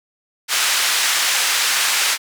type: band-pass noise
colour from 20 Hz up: pink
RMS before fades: -18 dBFS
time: 0.48-2.18 s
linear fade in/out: 50 ms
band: 1600 to 10000 Hz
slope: 12 dB/octave
effects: none